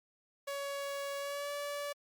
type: tone with pitch glide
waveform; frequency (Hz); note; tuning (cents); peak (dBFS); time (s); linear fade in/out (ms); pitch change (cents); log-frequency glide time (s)
sawtooth; 561 to 576.1; C#5 to D5; +21 to -33; -33; 0.47-1.93; 10; +46; 1.17-1.51
effects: Opus 48 kbps